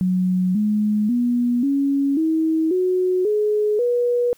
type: tone with pitch steps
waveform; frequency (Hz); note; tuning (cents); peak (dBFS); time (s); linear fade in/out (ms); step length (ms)
sine; 183.6 / 210.9 / 242.3 / 278.3 / 319.7 / 367.2 / 421.8 / 484.5; F#3 / G#3 / B3 / C#4 / D#4 / F#4 / G#4 / B4; -13 / +27 / -33 / +7 / +47 / -13 / +27 / -33; -16; 0.01-4.33; 0; 540
effects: white hiss -56 dBFS RMS until 4.37 s